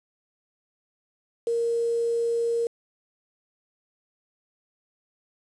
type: tone with quantisation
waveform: sine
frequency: 466.2 Hz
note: A#4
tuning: in tune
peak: -22 dBFS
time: 1.47-2.67 s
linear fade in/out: 2 ms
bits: 7
effects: resampled to 22050 Hz